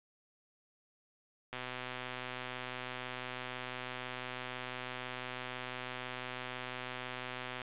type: click train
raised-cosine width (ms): 0.3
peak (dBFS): -24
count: 768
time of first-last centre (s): 1.53-7.617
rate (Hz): 126
effects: resampled to 8000 Hz + 10-bit